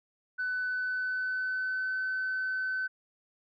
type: tone with pitch glide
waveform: sine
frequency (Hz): 1500 to 1520.9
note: F#6 to F#6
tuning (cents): +23 to +47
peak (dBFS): -28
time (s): 0.38-2.88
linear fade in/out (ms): 20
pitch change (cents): +24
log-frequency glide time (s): 0.57-1.98
effects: tanh soft clip ceiling -26 dBFS